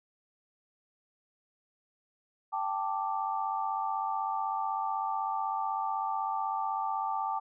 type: chord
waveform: sine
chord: G suspended second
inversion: none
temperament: equal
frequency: 784 / 880 / 1174.7 Hz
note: G5 / A5 / D6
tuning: 0 / 0 / 0 cents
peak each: -34 / -33 / -35 dBFS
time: 2.52-7.4 s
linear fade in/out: 20 ms
effects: none

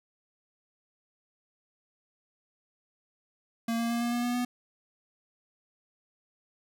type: tone with pitch steps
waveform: square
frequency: 230 / 232.5 / 235.1 / 237.7 / 240.3 / 243 / 245.7 Hz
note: A#3 / A#3 / A#3 / A#3 / B3 / B3 / B3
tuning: -23 / -4 / +15 / +34 / -47 / -28 / -9 cents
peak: -28 dBFS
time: 3.68-4.45 s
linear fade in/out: 5 ms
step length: 110 ms
effects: none

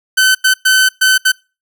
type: tone bursts at uneven times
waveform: sawtooth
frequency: 1524 Hz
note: G6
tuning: 49 cents flat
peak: -4 dBFS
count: 5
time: 0.17-0.35 / 0.44-0.54 / 0.65-0.89 / 1.01-1.18 / 1.25-1.32 s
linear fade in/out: 10 ms
effects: noise-tail reverb RT60 0.3 s tail -25 dB re dry

